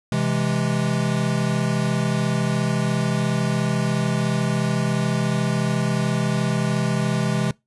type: chord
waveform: square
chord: C augmented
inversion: none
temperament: equal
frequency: 130.81 / 164.81 / 207.7 Hz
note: C3 / E3 / G#3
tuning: 0 / 0 / 0 cents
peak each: -24 / -25 / -25 dBFS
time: 0.12-7.51 s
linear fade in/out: 2 ms
effects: noise-tail reverb RT60 0.2 s tail -23 dB re dry + resampled to 24000 Hz